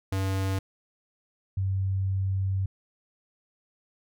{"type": "tone pair in turn", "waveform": ["square", "sine"], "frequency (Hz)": [96, 96], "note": ["G2", "G2"], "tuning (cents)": [-36, -36], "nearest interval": "unison", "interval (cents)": 0, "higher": "neither", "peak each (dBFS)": [-26, -24], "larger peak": "second", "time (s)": [[0.12, 0.59], [1.57, 2.66]], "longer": "second", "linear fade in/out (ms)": 5, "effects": []}